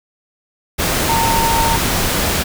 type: tone in noise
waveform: sine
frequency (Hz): 914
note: A#5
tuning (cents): -34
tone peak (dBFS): -15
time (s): 1.08-1.77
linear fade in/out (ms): 20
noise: pink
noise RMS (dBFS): -17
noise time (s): 0.78-2.44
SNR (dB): -1
effects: none